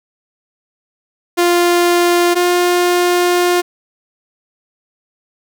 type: tone pair in turn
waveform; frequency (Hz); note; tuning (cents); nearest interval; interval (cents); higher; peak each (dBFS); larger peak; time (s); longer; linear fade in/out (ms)
sawtooth; 349.2 / 354.3; F4 / F4; 0 / +25; unison; 25; second; -6 / -7; first; 1.37-2.35 / 2.35-3.62; second; 20
effects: none